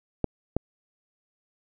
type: clicks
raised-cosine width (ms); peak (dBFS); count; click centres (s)
2; -10; 2; 0.243 / 0.566
effects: none